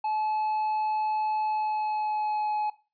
triangle tone with pitch glide, 860 to 846.7 Hz, A5 to G#5, -40 to +33 cents, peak -24 dBFS, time 0.04-2.7 s, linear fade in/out 5 ms, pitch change -27 cents, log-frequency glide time 1.44-2.55 s, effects noise-tail reverb RT60 0.3 s tail -17 dB re dry + resampled to 11025 Hz

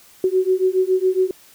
sine beating tone pair, 370 / 377.2 Hz, F#4 / F#4, 0 / +33 cents, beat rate 7.2 Hz, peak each -18 dBFS, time 0.24-1.31 s, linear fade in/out 2 ms, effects white hiss -49 dBFS RMS until 1.54 s

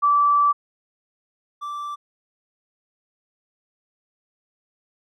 sine / triangle tone pair in turn, 1160 / 1169.4 Hz, D6 / D6, -22 / -8 cents, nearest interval unison, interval 14 cents, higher second, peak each -14 / -26 dBFS, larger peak first, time 0.02-0.53 / 1.61-1.96 s, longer first, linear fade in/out 20 ms, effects none

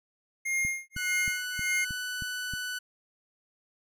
square tone with tremolo, 2130 Hz, C7, 30 cents sharp, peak -26 dBFS, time 0.45-1.85 s, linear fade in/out 10 ms, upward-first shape sine, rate 1.7 Hz, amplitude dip 100%
click train, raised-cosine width 5 ms, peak -27 dBFS, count 7, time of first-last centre 0.65-2.537 s, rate 3.18 Hz
sawtooth tone with pitch glide, 1480 to 1491.2 Hz, F#6 to F#6, 0 to +13 cents, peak -29 dBFS, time 0.96-2.79 s, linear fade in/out 10 ms, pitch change +13 cents, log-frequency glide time 1.1-1.87 s
effects resampled to 32000 Hz

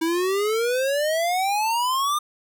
square exponential sweep, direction up, 320 to 1220 Hz, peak -21 dBFS, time 0.01-2.19 s, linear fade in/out 10 ms, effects none

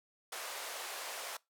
pink band-pass noise, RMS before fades -43 dBFS, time 0.32-1.37 s, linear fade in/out 5 ms, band 530 to 14000 Hz, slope 24 dB/octave, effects noise-tail reverb RT60 0.2 s tail -22 dB re dry

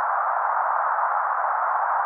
pink band-pass noise, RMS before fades -23 dBFS, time 0-2.05 s, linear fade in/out 0 ms, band 720 to 1400 Hz, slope 48 dB/octave, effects none

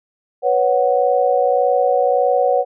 sine chord, B suspended second, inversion none, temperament just, 493.9 / 555.6 / 740.8 Hz, B4 / C#5 / F#5, 0 / +4 / +2 cents, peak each -17 dBFS, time 0.42-2.65 s, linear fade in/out 50 ms, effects none

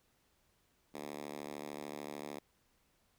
5% pulse tone with high-pass filter, 73.42 Hz, D2, in tune, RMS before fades -45 dBFS, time 0.94-2.39 s, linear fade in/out 5 ms, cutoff 250 Hz, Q 1.3, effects pink hiss -74 dBFS RMS until 3.18 s

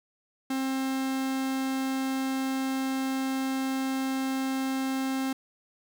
45% pulse tone, 265.6 Hz, C4, 26 cents sharp, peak -27 dBFS, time 0.5-5.33 s, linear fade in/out 5 ms, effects 10-bit

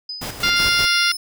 sine tone with exponential decay, 5000 Hz, D#8, 8 cents sharp, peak -25 dBFS, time 0.09-0.69 s, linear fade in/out 5 ms, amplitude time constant 130 ms
pink noise with tremolo, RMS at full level -28 dBFS, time 0.21-0.86 s, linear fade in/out 10 ms, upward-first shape square, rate 5.2 Hz, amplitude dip 55%
harmonic tone, 698.5 Hz, F5, in tune, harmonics 2 / 3 / 4 / 5 / 6 / 7 / 8, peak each -20 / -22 / -23 / -24 / -25 / -25 / -26 dBFS, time 0.43-1.12 s, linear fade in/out 5 ms
sawtooth tone, 5210 Hz, E8, 21 cents flat, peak -23 dBFS, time 0.56-1.17 s, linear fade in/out 5 ms
effects none

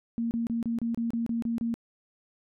sine tone bursts, 231.8 Hz, A#3, 10 cents flat, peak -26 dBFS, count 10, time 0.18-1.741 s, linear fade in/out 0 ms, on 130 ms, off 29 ms, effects none

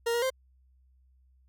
40% pulse tone with pitch steps, 466.5 / 474 / 523 Hz, A#4 / A#4 / C5, +1 / +29 / -1 cents, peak -25 dBFS, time 0.06-0.303 s, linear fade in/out 10 ms, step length 81 ms, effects added 64 Hz sine -60 dBFS peak until 1.48 s

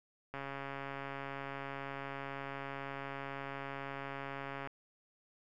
click train, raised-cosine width 0.5 ms, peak -27 dBFS, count 599, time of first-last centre 0.34-4.673 s, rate 138 Hz, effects none

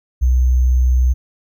sine tone with sample-and-hold, 63 Hz, B1, 35 cents sharp, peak -10 dBFS, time 0.21-1.14 s, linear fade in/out 20 ms, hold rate 6300 Hz, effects none

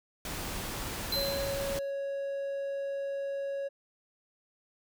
pink noise, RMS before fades -37 dBFS, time 0.25-1.79 s, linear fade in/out 2 ms
square tone with exponential decay, 4077 Hz, C8, 46 cents flat, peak -28 dBFS, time 1.12-1.91 s, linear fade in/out 5 ms, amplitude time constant 170 ms
triangle tone, 554.4 Hz, C#5, in tune, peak -30 dBFS, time 1.15-3.69 s, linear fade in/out 20 ms
effects none

